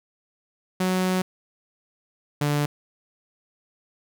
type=tone pair in turn; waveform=sawtooth; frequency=185 / 146.45 Hz; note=F#3 / D3; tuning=0 / -5 cents; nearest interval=major third; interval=405 cents; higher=first; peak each=-17 dBFS; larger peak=neither; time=0.8-1.22 / 2.41-2.66 s; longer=first; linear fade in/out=5 ms; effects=none